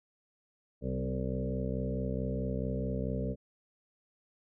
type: harmonic tone with a mistuned harmonic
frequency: 64.6 Hz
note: C2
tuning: 21 cents flat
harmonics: 1 / 2 / 3 / 4 / 6 / 7 / 8 / 9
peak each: -37 / -37 / -37 / -40 / -46 / -40 / -43 / -43 dBFS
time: 0.81-3.36 s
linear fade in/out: 50 ms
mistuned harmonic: 3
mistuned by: -20 cents
effects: none